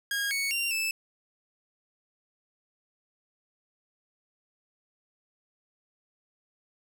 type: tone with pitch steps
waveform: sawtooth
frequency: 1633 / 2221 / 2769 / 2630 Hz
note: G#6 / C#7 / F7 / E7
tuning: -30 / +3 / -15 / -5 cents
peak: -24 dBFS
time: 0.11-0.91 s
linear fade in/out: 2 ms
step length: 200 ms
effects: none